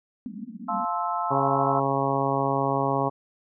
white band-pass noise, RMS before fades -37 dBFS, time 0.26-0.85 s, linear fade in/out 0 ms, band 190 to 260 Hz, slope 96 dB/octave
sine chord, F major seventh, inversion none, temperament just, 698.5 / 873.1 / 1047.7 / 1309.6 Hz, F5 / A5 / C6 / E6, 0 / -14 / +2 / -12 cents, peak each -30 dBFS, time 0.68-1.8 s, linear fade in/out 10 ms
harmonic tone, 137.2 Hz, C#3, 17 cents flat, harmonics 1 / 2 / 3 / 4 / 5 / 6 / 7 / 8, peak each -30 / -30 / -30 / -30 / -30 / -30 / -30 / -30 dBFS, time 1.3-3.1 s, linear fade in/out 20 ms
effects none

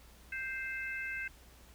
harmonic tone, 523.3 Hz, C5, in tune, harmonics 3 / 4 / 5, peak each -39 / -41 / -43 dBFS, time 0.32-1.28 s, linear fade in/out 5 ms, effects added 60 Hz sine -58 dBFS peak until 1.74 s + pink hiss -60 dBFS RMS until 1.74 s

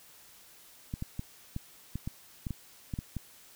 clicks, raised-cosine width 5 ms, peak -22 dBFS, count 11, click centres 0.939 / 1.024 / 1.194 / 1.564 / 1.956 / 2.075 / 2.468 / 2.507 / 2.938 / 2.989 / 3.167 s, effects white hiss -56 dBFS RMS until 3.55 s

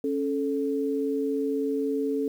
sine tone pair together, 275.5 / 437.3 Hz, C#4 / A4, -11 / -11 cents, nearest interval minor sixth, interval 800 cents, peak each -27 dBFS, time 0.04-2.28 s, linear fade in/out 2 ms, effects 9-bit

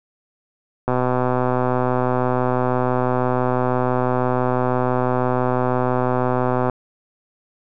click train, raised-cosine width 1 ms, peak -6 dBFS, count 734, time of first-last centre 0.88-6.697 s, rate 126 Hz, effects none

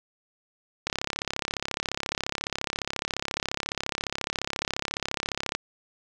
click train, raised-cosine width 0.2 ms, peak -10 dBFS, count 162, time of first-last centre 0.87-5.55 s, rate 34.4 Hz, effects none

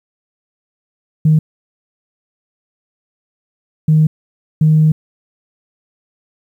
sine tone bursts at uneven times, 155.56 Hz, D#3, in tune, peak -6 dBFS, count 3, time 1.25-1.39 / 3.88-4.07 / 4.61-4.92 s, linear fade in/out 5 ms, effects tanh soft clip ceiling -2 dBFS + 8-bit

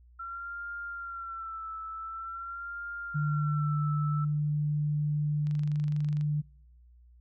sine tone with vibrato, 1357 Hz, E6, 50 cents sharp, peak -36 dBFS, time 0.19-4.25 s, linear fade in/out 10 ms, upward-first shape sine, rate 0.46 Hz, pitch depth 56 cents each way
sine tone, 148.9 Hz, D3, 24 cents sharp, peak -26 dBFS, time 3.14-6.42 s, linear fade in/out 20 ms
click train, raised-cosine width 0.2 ms, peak -33 dBFS, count 19, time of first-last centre 5.47-6.211 s, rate 24.3 Hz
effects noise-tail reverb RT60 0.7 s tail -25 dB re dry + added 60 Hz sine -54 dBFS peak until 7.2 s

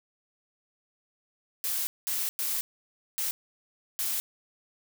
blue noise bursts at uneven times, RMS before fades -30 dBFS, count 5, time 1.64-1.87 / 2.07-2.29 / 2.39-2.61 / 3.18-3.31 / 3.99-4.2 s, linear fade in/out 0 ms, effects none

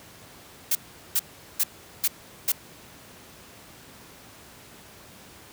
blue noise bursts, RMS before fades -22 dBFS, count 5, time 0.71-2.52 s, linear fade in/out 5 ms, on 42 ms, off 400 ms, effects pink hiss -48 dBFS RMS until 5.52 s + high-pass 80 Hz 12 dB/octave

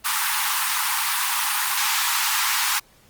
pink high-pass noise, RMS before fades -22 dBFS, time 0.04-2.8 s, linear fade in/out 20 ms, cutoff 830 Hz, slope 96 dB/octave, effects pink hiss -55 dBFS RMS until 3.09 s + Opus 32 kbps

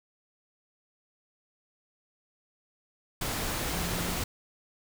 sine tone in noise, 174.61 Hz, F3, in tune, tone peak -36 dBFS, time 3.74-4.17 s, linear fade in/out 5 ms, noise pink, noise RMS -32 dBFS, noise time 3.21-4.24 s, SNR -7 dB, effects none

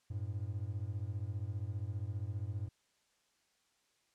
triangle beating tone pair, 95.2 / 110.2 Hz, F#2 / A2, +50 / +3 cents, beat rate 15 Hz, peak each -37 / -38 dBFS, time 0.1-2.69 s, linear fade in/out 10 ms, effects white hiss -75 dBFS RMS until 4.14 s + low-pass 8000 Hz 12 dB/octave

